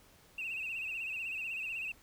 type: tone with vibrato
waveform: triangle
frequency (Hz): 2637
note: E7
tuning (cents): 0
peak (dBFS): -33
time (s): 0.38-1.92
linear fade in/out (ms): 5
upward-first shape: sine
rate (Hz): 16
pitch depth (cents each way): 85
effects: tanh soft clip ceiling -33 dBFS + pink hiss -62 dBFS RMS until 2.02 s